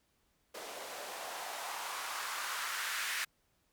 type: noise with band-pass filter sweep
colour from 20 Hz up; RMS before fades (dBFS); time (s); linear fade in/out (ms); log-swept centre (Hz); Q
blue; -40; 0.54-3.25; 10; 500 to 1700; 2
effects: pink hiss -75 dBFS RMS until 3.72 s